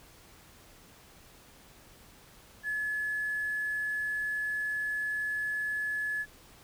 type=tone with hard clipping; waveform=triangle; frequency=1709 Hz; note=G#6; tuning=49 cents sharp; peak=-30 dBFS; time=2.63-6.26 s; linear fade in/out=50 ms; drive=3 dB; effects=pink hiss -56 dBFS RMS until 6.63 s